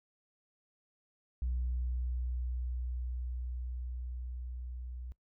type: tone with level ramp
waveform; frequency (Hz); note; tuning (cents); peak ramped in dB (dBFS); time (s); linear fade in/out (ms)
sine; 61.74; B1; 0; -29 to -40; 1.42-5.12; 0
effects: noise-tail reverb RT60 0.1 s tail -21 dB re dry + tanh soft clip ceiling -28 dBFS

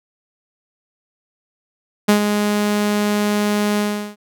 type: tone with ADSR envelope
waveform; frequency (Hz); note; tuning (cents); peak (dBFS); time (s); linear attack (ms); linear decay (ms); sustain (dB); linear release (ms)
sawtooth; 207.7; G#3; 0; -5; 2.08-4.16; 12; 100; -7; 370
effects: none

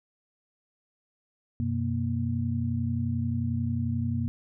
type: tone cluster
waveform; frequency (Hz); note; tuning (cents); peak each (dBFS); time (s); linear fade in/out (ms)
sine; 93.3 / 124.6 / 235; F#2 / B2 / A#3; +15 / +16 / +14; -30; 1.6-4.28; 0
effects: none

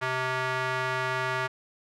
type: tone with band-pass filter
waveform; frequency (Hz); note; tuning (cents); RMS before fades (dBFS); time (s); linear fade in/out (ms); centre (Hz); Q
square; 129.1; C3; -23; -29; 0.01-1.48; 20; 1500; 1.3
effects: none

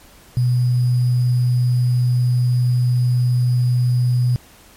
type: tone with sample-and-hold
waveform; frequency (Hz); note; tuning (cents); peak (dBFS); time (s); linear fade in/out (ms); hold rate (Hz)
sine; 123.7; B2; +3; -13; 0.37-4.36; 0; 4900
effects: pink hiss -47 dBFS RMS until 4.76 s + MP3 64 kbps

